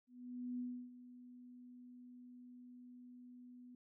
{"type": "tone with ADSR envelope", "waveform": "sine", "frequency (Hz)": 247.2, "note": "B3", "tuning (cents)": 2, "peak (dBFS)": -39, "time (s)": [0.07, 3.75], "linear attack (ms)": 520, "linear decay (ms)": 310, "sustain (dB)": -15, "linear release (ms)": 3, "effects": []}